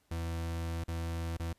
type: tone with dropouts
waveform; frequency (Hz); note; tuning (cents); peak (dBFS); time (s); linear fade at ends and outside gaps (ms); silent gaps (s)
40% pulse; 83.3; E2; +19; -33; 0.11-1.53; 5; 0.839-0.881 / 1.371-1.397
effects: pink hiss -72 dBFS RMS until 1.58 s + resampled to 32000 Hz